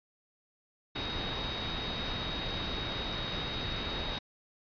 sine tone in noise, 3769 Hz, A#7, 18 cents sharp, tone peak -38 dBFS, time 0.95-4.19 s, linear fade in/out 10 ms, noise pink, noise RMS -36 dBFS, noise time 0.95-4.19 s, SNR -5 dB, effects resampled to 11025 Hz

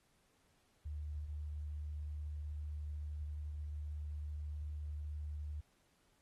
sine tone, 74.8 Hz, D2, 32 cents sharp, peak -40 dBFS, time 0.85-5.61 s, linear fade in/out 10 ms, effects pink hiss -75 dBFS RMS until 6.21 s + AAC 32 kbps

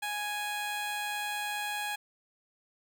15% pulse tone with amplitude modulation, 830.6 Hz, G#5, in tune, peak -25 dBFS, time 0.02-1.96 s, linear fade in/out 10 ms, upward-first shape sine, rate 185 Hz, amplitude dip 25%, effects none

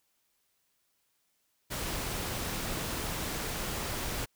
pink noise, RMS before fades -35 dBFS, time 1.7-4.26 s, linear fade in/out 20 ms, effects white hiss -75 dBFS RMS until 4.35 s

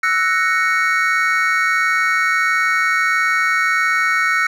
triangle chord, F# dominant seventh, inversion third, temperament equal, 1318.5 / 1480 / 1864.7 / 2217 Hz, E6 / F#6 / A#6 / C#7, 0 / 0 / 0 / 0 cents, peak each -18 dBFS, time 0.03-4.47 s, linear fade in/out 5 ms, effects none

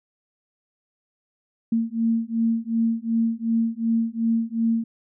sine beating tone pair, 226.7 / 229.4 Hz, A#3 / A#3, -48 / -28 cents, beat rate 2.7 Hz, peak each -23 / -23 dBFS, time 1.72-4.84 s, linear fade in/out 5 ms, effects none

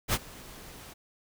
pink noise with ADSR envelope, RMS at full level -24 dBFS, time 0.08-0.94 s, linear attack 57 ms, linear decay 41 ms, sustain -23 dB, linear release 18 ms, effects none

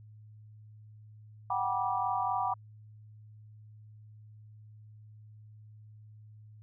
sine chord, G major seventh, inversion third, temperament equal with one note detuned, 740 / 784 / 971.9 / 1174.7 Hz, F#5 / G5 / B5 / D6, 0 / 0 / -28 / 0 cents, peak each -34 / -34 / -33 / -35 dBFS, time 1.5-2.54 s, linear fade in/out 5 ms, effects added 107 Hz sine -50 dBFS peak until 6.62 s

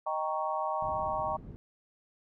sine chord, Eb dominant seventh, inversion none, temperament equal, 622.3 / 784 / 932.3 / 1108.7 Hz, Eb5 / G5 / Bb5 / Db6, 0 / 0 / 0 / 0 cents, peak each -35 dBFS, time 0.06-1.37 s, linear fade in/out 10 ms
white low-pass noise, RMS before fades -45 dBFS, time 0.82-1.56 s, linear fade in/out 0 ms, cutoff 160 Hz, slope 12 dB/octave
effects none

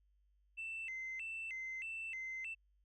sine tone with vibrato, 2349 Hz, D7, in tune, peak -40 dBFS, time 0.57-2.55 s, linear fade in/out 20 ms, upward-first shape square, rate 1.6 Hz, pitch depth 220 cents each way, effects tanh soft clip ceiling -38 dBFS + added 50 Hz sine -70 dBFS peak until 2.84 s

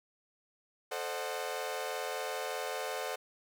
sawtooth chord, A diminished seventh, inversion none, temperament equal with one note detuned, 440 / 523.3 / 608.4 / 740 Hz, A4 / C5 / Eb5 / Gb5, 0 / 0 / -39 / 0 cents, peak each -37 / -36 / -38 / -37 dBFS, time 0.91-3.16 s, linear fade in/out 10 ms, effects none

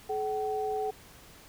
sine tone pair together, 427.8 / 760 Hz, A4 / F#5, -49 / +46 cents, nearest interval minor seventh, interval 995 cents, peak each -31 / -32 dBFS, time 0.09-0.91 s, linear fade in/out 10 ms, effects pink hiss -53 dBFS RMS until 1.48 s

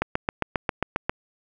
click train, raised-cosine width 0.5 ms, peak -7 dBFS, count 9, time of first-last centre 0.02-1.095 s, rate 7.44 Hz, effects none

